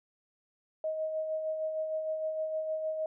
sine tone with tremolo, 629 Hz, D#5, 19 cents sharp, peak -29 dBFS, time 0.84-3.06 s, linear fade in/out 2 ms, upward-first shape sine, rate 6.5 Hz, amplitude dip 40%, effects none

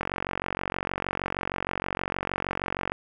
click train, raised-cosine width 0.5 ms, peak -12 dBFS, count 136, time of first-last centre 0.01-2.919 s, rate 46.4 Hz, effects none

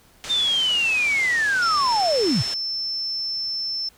white low-pass noise, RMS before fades -35 dBFS, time 0.24-2.54 s, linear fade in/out 0 ms, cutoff 7200 Hz, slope 24 dB/octave
sine linear sweep, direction down, 3640 to 88 Hz, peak -18 dBFS, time 0.29-2.43 s, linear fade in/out 20 ms
sine tone, 5320 Hz, E8, 15 cents sharp, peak -24 dBFS, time 1.62-3.89 s, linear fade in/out 5 ms
effects pink hiss -55 dBFS RMS until 3.97 s

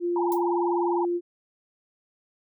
sine tone, 348.6 Hz, F4, 3 cents flat, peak -23 dBFS, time 0-1.21 s, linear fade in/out 50 ms
sine tone with vibrato, 880 Hz, A5, in tune, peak -26 dBFS, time 0.16-1.05 s, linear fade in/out 2 ms, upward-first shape triangle, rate 20 Hz, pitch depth 210 cents each way
violet noise with exponential decay, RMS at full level -33 dBFS, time 0.32-0.43 s, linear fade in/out 0 ms, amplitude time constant 22 ms
effects none

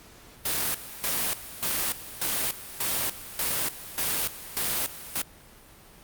white noise with tremolo, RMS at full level -27 dBFS, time 0.45-5.22 s, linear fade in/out 5 ms, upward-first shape square, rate 1.7 Hz, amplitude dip 80%, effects pink hiss -51 dBFS RMS until 6.03 s + Opus 48 kbps

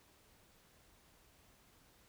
silence, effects pink hiss -67 dBFS RMS until 2.08 s

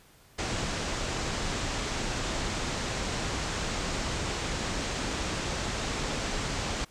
pink low-pass noise, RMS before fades -32 dBFS, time 0.38-6.85 s, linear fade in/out 10 ms, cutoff 8000 Hz, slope 48 dB/octave, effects pink hiss -58 dBFS RMS until 6.9 s + resampled to 32000 Hz

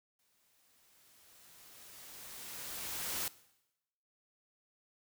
white noise with exponential growth, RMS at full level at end -36 dBFS, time 0.19-3.28 s, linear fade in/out 2 ms, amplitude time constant 670 ms, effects noise-tail reverb RT60 0.9 s tail -19 dB re dry

